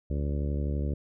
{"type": "harmonic tone", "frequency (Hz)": 72, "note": "D2", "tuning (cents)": -34, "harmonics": [1, 2, 3, 4, 5, 6, 7, 8], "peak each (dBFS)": [-28, -34, -38, -40, -42, -44, -45, -46], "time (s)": [0.1, 0.94], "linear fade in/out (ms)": 5, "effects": []}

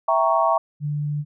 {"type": "chord", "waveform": "sine", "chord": "E diminished seventh", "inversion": "none", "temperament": "equal", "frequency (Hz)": [659.3, 784, 932.3, 1108.7], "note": ["E5", "G5", "Bb5", "Db6"], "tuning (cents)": [0, 0, 0, 0], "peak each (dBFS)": [-20, -24, -22, -21], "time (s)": [0.08, 0.58], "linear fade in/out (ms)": 5}
{"type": "tone", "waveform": "sine", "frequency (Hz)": 147.5, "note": "D3", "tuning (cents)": 8, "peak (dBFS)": -22, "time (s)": [0.8, 1.25], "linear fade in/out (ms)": 50}
{"effects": []}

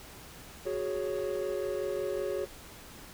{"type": "chord", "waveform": "triangle", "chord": "F# suspended second", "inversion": "none", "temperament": "equal", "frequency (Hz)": [370, 415.3, 554.4], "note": ["F#4", "G#4", "C#5"], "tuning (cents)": [0, 0, 0], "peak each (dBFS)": -33, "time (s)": [0.65, 2.46], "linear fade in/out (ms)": 20, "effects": ["pink hiss -49 dBFS RMS until 3.13 s"]}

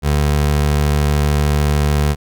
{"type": "tone", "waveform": "25% pulse", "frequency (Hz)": 73.42, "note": "D2", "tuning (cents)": 0, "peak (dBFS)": -9, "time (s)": [0.02, 2.16], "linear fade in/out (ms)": 50, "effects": []}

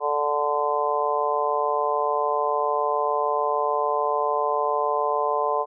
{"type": "harmonic tone", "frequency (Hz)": 146.83, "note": "D3", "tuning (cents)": 0, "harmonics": [3, 4, 5, 6, 7], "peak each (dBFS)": [-27, -27, -28, -29, -25], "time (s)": [0, 5.66], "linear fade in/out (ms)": 50, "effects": []}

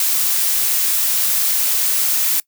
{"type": "noise", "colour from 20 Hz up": "blue", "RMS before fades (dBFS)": -17, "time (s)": [0, 2.4], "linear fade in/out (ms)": 2, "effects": ["noise-tail reverb RT60 0.1 s tail -23 dB re dry"]}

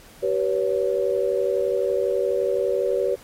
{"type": "tone cluster", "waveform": "sine", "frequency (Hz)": [383.7, 489.1, 561], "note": ["G4", "B4", "C#5"], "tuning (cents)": [-37, -17, 21], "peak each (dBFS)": -24, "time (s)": [0.22, 3.16], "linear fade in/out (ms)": 20, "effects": ["pink hiss -49 dBFS RMS until 3.23 s", "AAC 48 kbps"]}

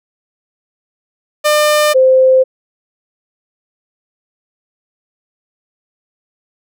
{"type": "tone pair in turn", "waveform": ["sawtooth", "sine"], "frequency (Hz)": [600, 520.3], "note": ["D5", "C5"], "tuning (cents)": [37, -10], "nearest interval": "major second", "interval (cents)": 247, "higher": "first", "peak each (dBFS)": -5, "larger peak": "neither", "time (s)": [[1.44, 1.94], [1.94, 2.44]], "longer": "neither", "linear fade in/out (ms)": 20, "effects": []}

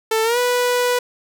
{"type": "tone with pitch glide", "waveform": "sawtooth", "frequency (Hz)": [443.2, 491.8], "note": ["A4", "B4"], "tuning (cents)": [13, -7], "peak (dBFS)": -12, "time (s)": [0.11, 0.99], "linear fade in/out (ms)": 5, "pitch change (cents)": 180, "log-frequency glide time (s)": [0.23, 0.38], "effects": []}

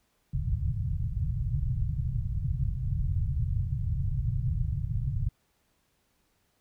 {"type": "low-pass noise", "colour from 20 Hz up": "white", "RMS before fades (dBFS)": -29, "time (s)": [0.33, 5.29], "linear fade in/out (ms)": 5, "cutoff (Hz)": 140, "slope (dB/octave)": 48, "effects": ["pink hiss -72 dBFS RMS until 6.6 s"]}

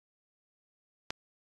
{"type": "click", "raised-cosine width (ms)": 0.2, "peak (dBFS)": -15, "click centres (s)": 1.105, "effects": ["AAC 32 kbps"]}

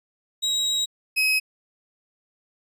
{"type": "tone pair in turn", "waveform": "35% pulse", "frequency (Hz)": [3827, 2550], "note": ["A#7", "D#7"], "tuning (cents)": [45, 42], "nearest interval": "perfect fifth", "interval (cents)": 703, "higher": "first", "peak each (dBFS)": [-19, -17], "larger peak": "second", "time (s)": [[0.42, 0.86], [1.16, 1.4]], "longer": "first", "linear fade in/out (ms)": 20, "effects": ["resampled to 32000 Hz"]}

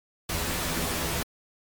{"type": "noise with comb filter", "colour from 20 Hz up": "pink", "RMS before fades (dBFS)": -29, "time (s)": [0.29, 1.23], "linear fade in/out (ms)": 5, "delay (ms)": 12, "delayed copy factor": 1, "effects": ["MP3 96 kbps"]}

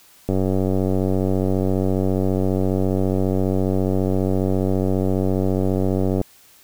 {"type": "click train", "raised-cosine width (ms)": 2, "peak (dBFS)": -8, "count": 562, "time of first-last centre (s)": [0.29, 6.214], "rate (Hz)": 94.7, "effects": ["white hiss -51 dBFS RMS until 6.63 s"]}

